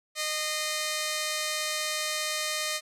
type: tone pair together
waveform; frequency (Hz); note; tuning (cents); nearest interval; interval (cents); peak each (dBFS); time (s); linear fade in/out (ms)
5% pulse; 615 / 2069; D#5 / C7; -20 / -20; octave + major sixth; 2100; -18 / -22; 0.15-2.81; 50
effects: low-pass 10000 Hz 12 dB/octave